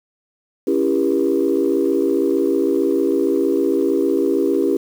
sine chord, C# diminished seventh, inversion none, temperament just, 277.2 / 332.6 / 399.1 / 479 Hz, C#4 / E4 / G4 / Bb4, 0 / +16 / +31 / +47 cents, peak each -20 / -19 / -18 / -23 dBFS, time 0.67-4.77 s, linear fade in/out 5 ms, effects tanh soft clip ceiling -6 dBFS + 7-bit

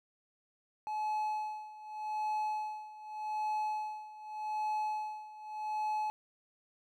triangle tone with tremolo, 855 Hz, A5, 50 cents flat, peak -29 dBFS, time 0.87-6.1 s, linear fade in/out 0 ms, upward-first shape sine, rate 0.84 Hz, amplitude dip 85%, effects none

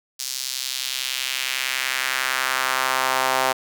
sawtooth tone with high-pass filter sweep, 130.81 Hz, C3, in tune, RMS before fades -24 dBFS, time 0.19-3.53 s, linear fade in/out 10 ms, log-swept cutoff 5300 to 750 Hz, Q 1.5, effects none

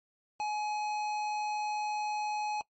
sine tone with hard clipping, 843 Hz, G#5, 26 cents sharp, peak -33 dBFS, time 0.4-2.61 s, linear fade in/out 0 ms, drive 13 dB, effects noise-tail reverb RT60 0.1 s tail -21 dB re dry + MP3 32 kbps

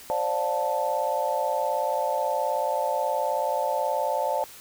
sine chord, D minor seventh, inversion third, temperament just, 528.6 / 587.3 / 704.8 / 881 Hz, C5 / D5 / F5 / A5, +18 / 0 / +16 / +2 cents, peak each -30 / -28 / -31 / -27 dBFS, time 0.1-4.44 s, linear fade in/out 0 ms, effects white hiss -46 dBFS RMS until 4.6 s

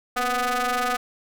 sawtooth ring-modulated tone, 250.4 Hz, B3, 24 cents sharp, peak -15 dBFS, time 0.16-0.97 s, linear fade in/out 10 ms, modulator 990 Hz, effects none

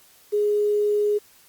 sine tone with quantisation, 416.1 Hz, G#4, 3 cents sharp, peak -18 dBFS, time 0.32-1.19 s, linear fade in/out 20 ms, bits 8, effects white hiss -54 dBFS RMS until 1.48 s + Opus 48 kbps

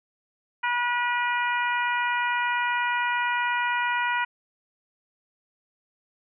harmonic tone, 484.3 Hz, B4, 34 cents flat, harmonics 2 / 3 / 4 / 5 / 6, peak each -26 / -28 / -30 / -32 / -38 dBFS, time 0.63-4.25 s, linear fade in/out 10 ms, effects none

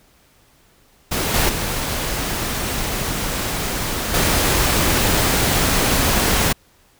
pink noise with level steps, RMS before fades -21 / -17 / -23 / -17 dBFS, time 1.11-6.53 s, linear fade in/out 10 ms, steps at 1.34 / 1.49 / 4.14 s, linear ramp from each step 2 ms, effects pink hiss -55 dBFS RMS until 6.99 s

